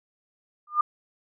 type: tone with exponential growth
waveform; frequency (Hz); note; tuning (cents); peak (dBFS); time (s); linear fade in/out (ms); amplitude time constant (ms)
sine; 1207; D6; +47; -14; 0.67-0.81; 5; 29
effects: none